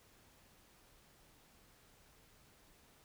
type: silence
effects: pink hiss -66 dBFS RMS until 3.04 s